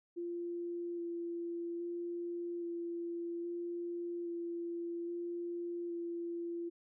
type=tone with vibrato; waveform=sine; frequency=343.5 Hz; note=F4; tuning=29 cents flat; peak=-37 dBFS; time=0.16-6.7 s; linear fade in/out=20 ms; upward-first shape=square; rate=0.61 Hz; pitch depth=10 cents each way; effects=none